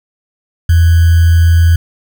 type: tone with sample-and-hold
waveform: sine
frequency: 83.7 Hz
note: E2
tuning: 27 cents sharp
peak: -4 dBFS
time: 0.69-1.76 s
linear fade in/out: 5 ms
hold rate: 1575 Hz
effects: none